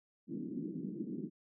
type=band-pass noise; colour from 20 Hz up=white; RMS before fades=-41 dBFS; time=0.27-1.3 s; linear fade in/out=50 ms; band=160 to 340 Hz; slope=48 dB/octave; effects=none